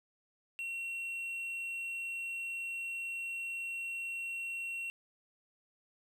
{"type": "tone", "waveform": "triangle", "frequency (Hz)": 2729, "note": "F7", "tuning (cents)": -41, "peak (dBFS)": -35, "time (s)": [0.59, 4.9], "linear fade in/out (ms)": 0, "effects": []}